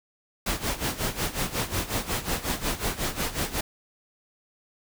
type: noise with tremolo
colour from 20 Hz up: pink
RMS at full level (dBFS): -26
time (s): 0.46-3.61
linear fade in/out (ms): 5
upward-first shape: sine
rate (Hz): 5.5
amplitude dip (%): 80
effects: none